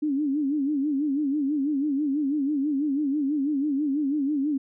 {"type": "tone with vibrato", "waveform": "sine", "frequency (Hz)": 286.6, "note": "D4", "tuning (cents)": -42, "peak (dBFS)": -22, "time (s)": [0.02, 4.58], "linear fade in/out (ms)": 10, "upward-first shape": "sine", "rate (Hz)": 6.1, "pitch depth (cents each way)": 120, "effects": []}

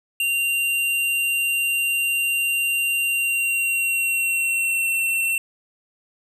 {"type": "tone with pitch glide", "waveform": "square", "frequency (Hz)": [2773, 2707], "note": ["F7", "E7"], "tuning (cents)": [-13, 45], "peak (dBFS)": -20, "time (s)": [0.2, 5.38], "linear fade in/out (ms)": 2, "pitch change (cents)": -42, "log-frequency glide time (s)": [3.04, 4.94], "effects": []}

